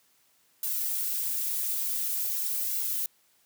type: noise with flanger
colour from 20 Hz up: violet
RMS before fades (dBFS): -30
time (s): 0.63-3.06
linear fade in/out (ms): 2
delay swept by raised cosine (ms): 1.6 to 7.3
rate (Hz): 0.47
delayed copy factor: -0.95
effects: white hiss -66 dBFS RMS until 3.45 s + high-pass 80 Hz 12 dB/octave